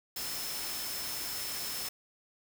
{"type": "tone in noise", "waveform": "sine", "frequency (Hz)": 5270, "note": "E8", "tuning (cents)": -1, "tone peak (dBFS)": -41, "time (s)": [0.16, 1.89], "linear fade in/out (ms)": 5, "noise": "white", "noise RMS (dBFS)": -38, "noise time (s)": [0.16, 1.89], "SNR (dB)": -6, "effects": []}